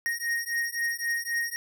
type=beating tone pair; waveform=square; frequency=1864.7 / 1868.5 Hz; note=A#6 / A#6; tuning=0 / +4 cents; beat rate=3.8 Hz; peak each=-31 dBFS; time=0.06-1.56 s; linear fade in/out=0 ms; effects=none